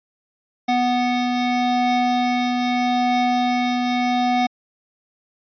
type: tone pair together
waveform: square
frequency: 246.6 / 739 Hz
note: B3 / F#5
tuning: -2 / -2 cents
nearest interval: octave + perfect fifth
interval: 1900 cents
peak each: -21 dBFS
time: 0.68-4.47 s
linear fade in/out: 10 ms
effects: resampled to 11025 Hz